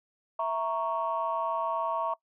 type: chord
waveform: sine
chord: A# diminished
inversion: second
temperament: equal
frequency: 659.3 / 932.3 / 1108.7 Hz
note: E5 / A#5 / C#6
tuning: 0 / 0 / 0 cents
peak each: -31 dBFS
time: 0.39-2.14 s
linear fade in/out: 5 ms
effects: noise-tail reverb RT60 0.1 s tail -22 dB re dry + tanh soft clip ceiling -19 dBFS